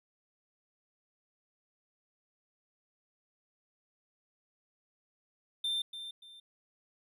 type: tone with echo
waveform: triangle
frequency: 3581 Hz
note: A7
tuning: 30 cents sharp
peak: -29 dBFS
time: 5.64-5.82 s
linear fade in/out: 5 ms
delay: 290 ms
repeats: 2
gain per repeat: -10 dB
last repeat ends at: 6.4 s
effects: none